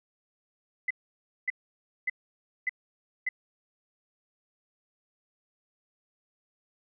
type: tone bursts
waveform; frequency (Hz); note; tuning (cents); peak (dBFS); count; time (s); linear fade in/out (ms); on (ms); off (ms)
sine; 2019; B6; +38; -25; 5; 0.88-3.29; 5; 26; 570
effects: none